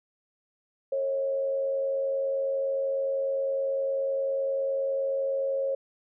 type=tone with frequency modulation; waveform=sine; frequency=543 Hz; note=C#5; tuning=36 cents flat; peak=-25 dBFS; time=0.92-5.75 s; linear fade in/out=5 ms; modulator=89.8 Hz; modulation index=0.37; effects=none